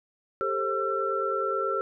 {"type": "tone cluster", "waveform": "sine", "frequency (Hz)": [397.2, 446.5, 534, 1345], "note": ["G4", "A4", "C5", "E6"], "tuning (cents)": [23, 25, 35, 34], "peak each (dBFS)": [-31, -33, -32, -28], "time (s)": [0.41, 1.81], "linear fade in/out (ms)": 0, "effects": []}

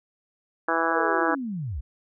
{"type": "harmonic tone", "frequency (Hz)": 164.81, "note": "E3", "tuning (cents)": 0, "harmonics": [2, 3, 4, 5, 6, 7, 8, 9, 10], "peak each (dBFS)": [-30, -30, -30, -30, -30, -30, -30, -30, -30], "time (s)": [0.68, 1.35], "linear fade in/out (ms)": 5}
{"type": "linear sweep", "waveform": "sine", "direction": "down", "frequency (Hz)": [507, 52.3], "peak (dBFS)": -28, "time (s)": [0.91, 1.81], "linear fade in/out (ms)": 10}
{"effects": []}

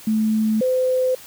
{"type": "tone pair in turn", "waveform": "sine", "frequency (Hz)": [217.9, 511.7], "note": ["A3", "C5"], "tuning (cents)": [-17, -39], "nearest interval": "octave + minor third", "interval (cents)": 1478, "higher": "second", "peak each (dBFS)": -16, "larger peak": "neither", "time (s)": [[0.07, 0.61], [0.61, 1.15]], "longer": "neither", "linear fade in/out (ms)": 5, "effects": ["white hiss -42 dBFS RMS until 1.26 s"]}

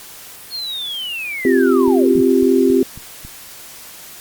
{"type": "linear sweep", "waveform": "sine", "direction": "down", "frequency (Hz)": [4356, 49.23], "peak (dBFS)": -22, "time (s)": [0.5, 2.23], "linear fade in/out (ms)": 50}
{"type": "chord", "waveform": "sine", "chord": "C suspended fourth", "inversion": "none", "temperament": "equal with one note detuned", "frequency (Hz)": [261.6, 348, 392], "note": ["C4", "F4", "G4"], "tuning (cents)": [0, -6, 0], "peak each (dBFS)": [-14, -16, -14], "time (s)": [1.45, 2.83], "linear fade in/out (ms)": 2}
{"type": "click train", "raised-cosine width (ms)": 5, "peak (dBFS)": -22, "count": 6, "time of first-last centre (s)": [1.88, 3.25], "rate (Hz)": 3.65}
{"effects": ["white hiss -37 dBFS RMS until 4.2 s", "Opus 48 kbps"]}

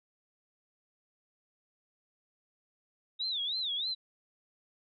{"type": "tone with vibrato", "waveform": "sine", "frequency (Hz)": 3687, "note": "A#7", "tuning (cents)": -20, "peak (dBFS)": -31, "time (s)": [3.19, 3.95], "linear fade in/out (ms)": 20, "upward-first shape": "sine", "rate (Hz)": 3.2, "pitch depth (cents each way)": 200, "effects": []}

